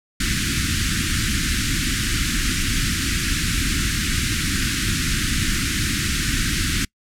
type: band-stop noise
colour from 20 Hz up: pink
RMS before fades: -21 dBFS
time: 0.2-6.85 s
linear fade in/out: 5 ms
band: 320 to 1400 Hz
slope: 48 dB/octave
effects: noise-tail reverb RT60 0.1 s tail -26 dB re dry + low-pass 10000 Hz 12 dB/octave